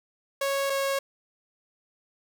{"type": "tone pair in turn", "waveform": "sawtooth", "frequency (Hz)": [552, 548.5], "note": ["C#5", "C#5"], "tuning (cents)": [-7, -18], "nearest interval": "unison", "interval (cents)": 11, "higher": "first", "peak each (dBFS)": -21, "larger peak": "neither", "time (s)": [[0.41, 0.7], [0.7, 0.99]], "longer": "neither", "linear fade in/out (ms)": 5, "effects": []}